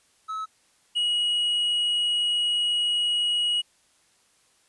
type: tone pair in turn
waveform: triangle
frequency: 1293 / 2903 Hz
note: E6 / F#7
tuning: -34 / -34 cents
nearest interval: octave + major second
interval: 1400 cents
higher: second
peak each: -27 / -20 dBFS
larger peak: second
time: 0.28-0.46 / 0.95-3.62 s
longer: second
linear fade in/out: 20 ms
effects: white hiss -63 dBFS RMS until 4.68 s + resampled to 24000 Hz